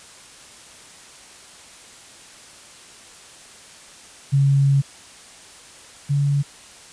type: tone pair in turn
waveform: sine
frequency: 138.59 / 142.16 Hz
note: C#3 / C#3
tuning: 0 / +44 cents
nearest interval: unison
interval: 44 cents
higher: second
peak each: -13 / -16 dBFS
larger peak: first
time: 4.32-4.82 / 6.09-6.43 s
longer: first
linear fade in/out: 20 ms
effects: white hiss -44 dBFS RMS until 6.92 s + resampled to 22050 Hz